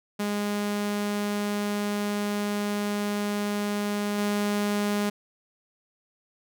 sawtooth tone with level steps, 205.9 Hz, G#3, 15 cents flat, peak -22 / -20 dBFS, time 0.19-5.1 s, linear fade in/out 10 ms, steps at 4.18 s, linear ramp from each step 5 ms, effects none

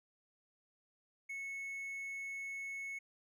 triangle tone, 2200 Hz, C#7, 14 cents flat, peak -39 dBFS, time 1.29-2.99 s, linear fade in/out 10 ms, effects none

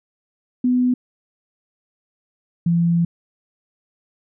sine tone pair in turn, 249.6 / 169.94 Hz, B3 / F3, +19 / -47 cents, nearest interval perfect fifth, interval 666 cents, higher first, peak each -14 dBFS, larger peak neither, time 0.64-0.94 / 2.66-3.05 s, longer second, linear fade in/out 5 ms, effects none

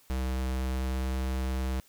square tone with pitch glide, 64.6 to 64.97 Hz, C2 to C2, -21 to -12 cents, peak -29 dBFS, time 0.1-1.8 s, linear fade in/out 0 ms, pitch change +9 cents, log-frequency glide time 0.73-1.02 s, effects white hiss -61 dBFS RMS until 1.88 s

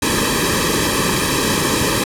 pink noise with comb filter, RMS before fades -17 dBFS, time 0.02-2.04 s, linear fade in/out 5 ms, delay 1.4 ms, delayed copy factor -1, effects low-pass 12000 Hz 12 dB/octave

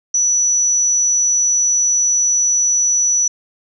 sine tone, 5920 Hz, F#8, in tune, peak -12 dBFS, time 0.14-3.28 s, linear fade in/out 5 ms, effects none

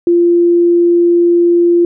sine tone, 345.4 Hz, F4, 19 cents flat, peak -6 dBFS, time 0.07-1.85 s, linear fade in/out 2 ms, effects none

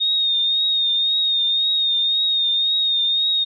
sine tone with vibrato, 3699 Hz, A#7, 14 cents flat, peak -16 dBFS, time 0-3.45 s, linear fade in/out 20 ms, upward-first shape triangle, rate 1.9 Hz, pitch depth 45 cents each way, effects none

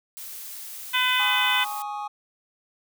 blue noise, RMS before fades -38 dBFS, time 0.17-1.82 s, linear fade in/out 0 ms
harmonic tone, 504 Hz, B4, 35 cents sharp, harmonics 2 / 3 / 4 / 5 / 6 / 7, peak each -27 / -27 / -27 / -27 / -27 / -27 dBFS, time 0.93-1.65 s, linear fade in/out 20 ms
triangle chord, Ab suspended fourth, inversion none, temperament just, 830.6 / 1107.5 / 1245.9 Hz, Ab5 / Db6 / Eb6, 0 / -2 / +2 cents, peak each -29 / -35 / -35 dBFS, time 1.19-2.08 s, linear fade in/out 10 ms
effects none

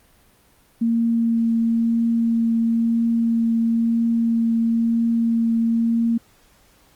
sine tone with vibrato, 230 Hz, A#3, 23 cents flat, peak -16 dBFS, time 0.81-6.18 s, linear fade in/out 10 ms, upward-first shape triangle, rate 1 Hz, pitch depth 10 cents each way, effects pink hiss -56 dBFS RMS until 6.95 s + Opus 32 kbps

